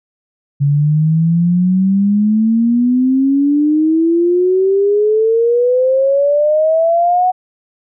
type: exponential sweep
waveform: sine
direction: up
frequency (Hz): 140 to 743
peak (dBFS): -9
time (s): 0.6-7.32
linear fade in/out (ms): 20
effects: none